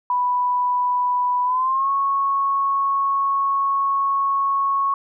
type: tone with pitch glide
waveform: sine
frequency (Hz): 987.8 to 1102.4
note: B5 to C#6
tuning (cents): 0 to -10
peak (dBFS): -17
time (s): 0.1-4.94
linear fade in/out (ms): 2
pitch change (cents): +190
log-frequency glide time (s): 1.44-1.9
effects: none